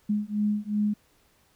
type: beating tone pair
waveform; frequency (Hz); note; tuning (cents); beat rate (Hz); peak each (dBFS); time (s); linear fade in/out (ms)
sine; 207.7 / 210.4; G#3 / G#3; 0 / +23; 2.7; -27 / -27; 0.09-0.94; 10
effects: pink hiss -64 dBFS RMS until 1.55 s